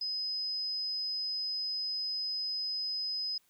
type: tone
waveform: sine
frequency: 5040 Hz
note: D#8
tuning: 21 cents sharp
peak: -32 dBFS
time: 0.01-3.38 s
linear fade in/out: 5 ms
effects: white hiss -70 dBFS RMS until 3.49 s